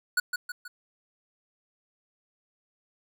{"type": "tone with echo", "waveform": "square", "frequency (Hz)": 1467, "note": "F#6", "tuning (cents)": -15, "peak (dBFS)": -22, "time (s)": [0.17, 0.2], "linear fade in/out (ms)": 5, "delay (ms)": 160, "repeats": 3, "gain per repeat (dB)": -6, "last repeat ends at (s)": 0.68, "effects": []}